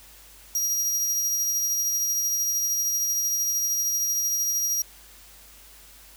sawtooth tone with tremolo, 5720 Hz, F8, 41 cents sharp, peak -19 dBFS, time 0.55-4.82 s, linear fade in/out 2 ms, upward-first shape triangle, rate 13 Hz, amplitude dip 30%, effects added 50 Hz sine -54 dBFS peak until 6.16 s + white hiss -50 dBFS RMS until 6.16 s

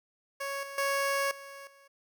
15% pulse tone with level steps, 554.4 Hz, C#5, in tune, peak -27 / -34 / -21 / -38 / -50 dBFS, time 0.4-1.88 s, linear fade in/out 10 ms, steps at 0.63 / 0.78 / 1.31 / 1.67 s, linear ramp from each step 2 ms, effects none

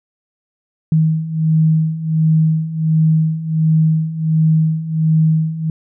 sine beating tone pair, 157.7 / 159.1 Hz, D#3 / D#3, +24 / +39 cents, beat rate 1.4 Hz, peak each -17 / -13 dBFS, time 0.92-5.7 s, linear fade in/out 2 ms, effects none

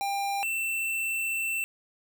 square tone pair in turn, 797 / 2681 Hz, G5 / E7, +28 / +29 cents, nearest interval octave + major sixth, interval 2101 cents, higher second, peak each -28 dBFS, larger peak neither, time 0.01-0.43 / 0.43-1.64 s, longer second, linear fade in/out 0 ms, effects none

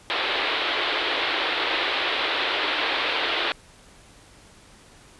white band-pass noise, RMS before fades -25 dBFS, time 0.1-3.52 s, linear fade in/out 0 ms, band 300 to 3900 Hz, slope 48 dB/octave, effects pink hiss -51 dBFS RMS until 5.19 s + resampled to 24000 Hz

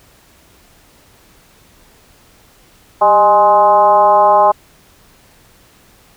sine tone with frequency modulation, 830.6 Hz, G#5, in tune, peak -6 dBFS, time 3.01-4.52 s, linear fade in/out 10 ms, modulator 216 Hz, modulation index 1.2, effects pink hiss -48 dBFS RMS until 6.16 s

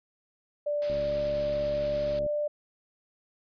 sine tone with pitch glide, 587.3 to 592.8 Hz, D5 to D5, 0 to +16 cents, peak -26 dBFS, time 0.66-2.48 s, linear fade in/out 10 ms, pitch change +16 cents, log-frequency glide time 0.93-1.19 s
white noise, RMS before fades -42 dBFS, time 0.82-2.19 s, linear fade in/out 0 ms
click train, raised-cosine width 3 ms, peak -28 dBFS, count 97, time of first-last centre 0.9-2.264 s, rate 70.4 Hz
effects resampled to 11025 Hz

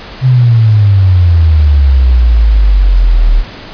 sine exponential sweep, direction down, 132 to 36.71 Hz, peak -3 dBFS, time 0.21-3.44 s, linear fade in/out 50 ms, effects pink hiss -28 dBFS RMS until 3.73 s + resampled to 11025 Hz

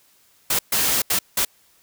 white noise bursts at uneven times, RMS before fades -20 dBFS, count 4, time 0.5-0.59 / 0.72-1.02 / 1.1-1.19 / 1.37-1.45 s, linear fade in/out 5 ms, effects white hiss -58 dBFS RMS until 1.82 s

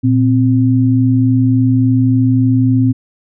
sine tone pair together, 116.54 / 260.1 Hz, A#2 / C4, 0 / -10 cents, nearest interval octave + major second, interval 1390 cents, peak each -11 dBFS, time 0.03-2.93 s, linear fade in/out 20 ms, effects none

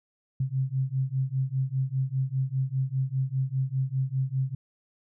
sine beating tone pair, 130 / 135 Hz, C3 / C#3, -11 / -45 cents, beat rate 5 Hz, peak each -28 dBFS, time 0.4-4.55 s, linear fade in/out 5 ms, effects none

